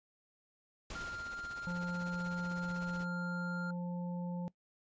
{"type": "noise with exponential decay", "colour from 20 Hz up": "pink", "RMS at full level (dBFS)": -44, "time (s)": [0.9, 2.01], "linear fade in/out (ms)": 2, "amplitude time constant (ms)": 240}
{"type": "tone", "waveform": "triangle", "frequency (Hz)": 1396.9, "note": "F6", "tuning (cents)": 0, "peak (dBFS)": -39, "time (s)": [0.95, 3.71], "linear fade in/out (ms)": 5}
{"type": "noise with tremolo", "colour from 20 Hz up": "pink", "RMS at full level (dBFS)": -49, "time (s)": [1, 3.05], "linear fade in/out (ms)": 2, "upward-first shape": "triangle", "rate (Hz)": 16, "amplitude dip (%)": 85}
{"type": "harmonic tone", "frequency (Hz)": 176.1, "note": "F3", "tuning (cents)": 15, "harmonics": [1, 3, 5], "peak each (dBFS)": [-36, -48, -50], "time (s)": [1.67, 4.48], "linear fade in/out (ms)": 0}
{"effects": ["noise-tail reverb RT60 0.1 s tail -20 dB re dry", "resampled to 16000 Hz"]}